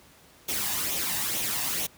white noise with flanger, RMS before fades -29 dBFS, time 0.48-1.87 s, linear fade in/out 10 ms, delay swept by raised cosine 0.31 to 1.11 ms, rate 2.2 Hz, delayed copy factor +0.55, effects pink hiss -55 dBFS RMS until 1.97 s + high-pass 60 Hz 12 dB/octave

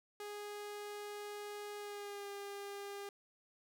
sawtooth tone with pitch glide, 413.6 to 402.1 Hz, G#4 to G4, -7 to +44 cents, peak -40 dBFS, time 0.2-3.09 s, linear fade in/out 2 ms, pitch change -49 cents, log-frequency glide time 1.78-2.29 s, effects none

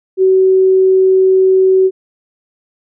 sine tone, 377.8 Hz, F#4, 36 cents sharp, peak -6 dBFS, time 0.17-1.91 s, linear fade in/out 50 ms, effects none

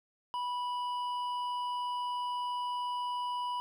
sine tone with hard clipping, 983 Hz, B5, 8 cents flat, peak -34 dBFS, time 0.34-3.6 s, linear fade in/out 0 ms, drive 7 dB, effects none

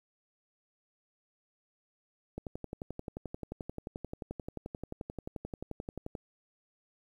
click train, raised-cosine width 2 ms, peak -25 dBFS, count 44, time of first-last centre 2.38-6.152 s, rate 11.4 Hz, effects 10-bit

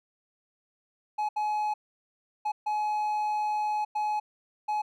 triangle tone bursts at uneven times, 846 Hz, G#5, 32 cents sharp, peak -24 dBFS, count 6, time 1.18-1.29 / 1.36-1.74 / 2.45-2.52 / 2.66-3.85 / 3.95-4.2 / 4.68-4.82 s, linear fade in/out 10 ms, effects none

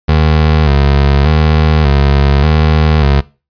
25% pulse tone with vibrato, 73.7 Hz, D2, 7 cents sharp, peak -3 dBFS, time 0.08-3.21 s, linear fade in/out 10 ms, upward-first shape square, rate 0.85 Hz, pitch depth 87 cents each way, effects noise-tail reverb RT60 0.3 s tail -20 dB re dry + resampled to 11025 Hz

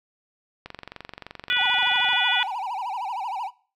click train, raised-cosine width 0.3 ms, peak -20 dBFS, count 35, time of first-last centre 0.66-2.132 s, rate 23.1 Hz
harmonic tone, 490 Hz, B4, 14 cents flat, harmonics 3 / 4 / 5 / 6 / 7, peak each -25 / -28 / -25 / -28 / -25 dBFS, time 1.5-2.43 s, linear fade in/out 0 ms
triangle tone with vibrato, 863 Hz, A5, 34 cents flat, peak -25 dBFS, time 1.55-3.51 s, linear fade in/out 50 ms, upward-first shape sine, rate 13 Hz, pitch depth 240 cents each way
effects noise-tail reverb RT60 0.4 s tail -20 dB re dry

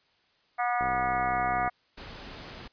harmonic tone, 242.5 Hz, B3, 31 cents flat, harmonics 3 / 4 / 5 / 6 / 7 / 8 / 9, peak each -27 / -38 / -32 / -37 / -40 / -39 / -38 dBFS, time 0.58-1.7 s, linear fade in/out 20 ms
click train, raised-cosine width 2 ms, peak -25 dBFS, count 57, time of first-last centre 0.81-1.677 s, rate 64.6 Hz
pink noise, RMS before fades -43 dBFS, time 1.97-2.68 s, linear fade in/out 10 ms
effects white hiss -67 dBFS RMS until 2.72 s + resampled to 11025 Hz

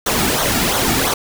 pink noise with flanger, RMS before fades -17 dBFS, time 0.06-1.14 s, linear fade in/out 5 ms, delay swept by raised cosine 0.39 to 1.99 ms, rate 2.9 Hz, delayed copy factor -0.65, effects none

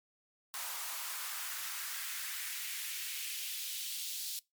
white noise with high-pass filter sweep, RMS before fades -40 dBFS, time 0.54-4.39 s, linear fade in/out 0 ms, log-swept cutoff 840 to 4000 Hz, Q 1.7, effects noise-tail reverb RT60 0.2 s tail -23 dB re dry + MP3 96 kbps

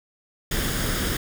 pink noise with comb filter, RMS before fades -25 dBFS, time 0.51-1.17 s, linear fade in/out 5 ms, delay 0.59 ms, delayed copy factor +0.5, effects none

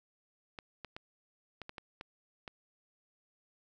clicks, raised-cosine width 0.3 ms, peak -27 dBFS, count 8, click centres 0.588 / 0.847 / 0.965 / 1.617 / 1.694 / 1.782 / 2.011 / 2.478 s, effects none

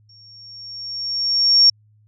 sine tone with exponential growth, 5520 Hz, F8, 21 cents flat, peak -7 dBFS, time 0.09-1.7 s, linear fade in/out 5 ms, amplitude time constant 350 ms, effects added 106 Hz sine -52 dBFS peak until 2.07 s

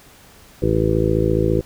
harmonic tone, 54.6 Hz, A1, 13 cents flat, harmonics 1 / 2 / 3 / 4 / 5 / 6 / 7 / 8 / 9, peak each -24 / -22 / -23 / -29 / -32 / -22 / -21 / -28 / -23 dBFS, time 0.62-1.61 s, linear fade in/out 5 ms, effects pink hiss -47 dBFS RMS until 1.65 s

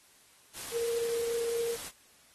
sine tone in noise, 466.2 Hz, A#4, in tune, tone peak -29 dBFS, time 0.71-1.77 s, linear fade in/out 50 ms, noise white, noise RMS -41 dBFS, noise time 0.53-1.92 s, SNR +9 dB, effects white hiss -61 dBFS RMS until 2.34 s + AAC 32 kbps

